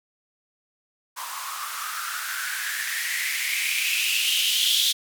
violet noise with band-pass filter sweep, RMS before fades -26 dBFS, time 1.16-4.93 s, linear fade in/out 20 ms, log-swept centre 1000 to 3500 Hz, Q 6.8, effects none

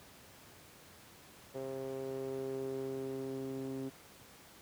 sawtooth tone with band-pass filter sweep, 133.5 Hz, C3, 35 cents sharp, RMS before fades -40 dBFS, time 1.54-3.9 s, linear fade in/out 20 ms, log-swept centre 480 to 320 Hz, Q 4.2, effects pink hiss -57 dBFS RMS until 4.61 s + high-pass 80 Hz 12 dB/octave

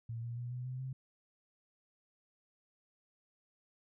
sine tone with pitch steps, 115.2 / 118.23 / 121.35 / 124.54 / 127.82 / 131.19 Hz, A#2 / A#2 / B2 / B2 / C3 / C3, -20 / +25 / -30 / +15 / -40 / +5 cents, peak -38 dBFS, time 0.09-0.93 s, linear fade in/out 5 ms, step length 140 ms, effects none

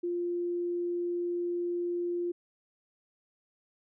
sine tone, 349.2 Hz, F4, in tune, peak -29 dBFS, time 0.03-2.32 s, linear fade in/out 10 ms, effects none

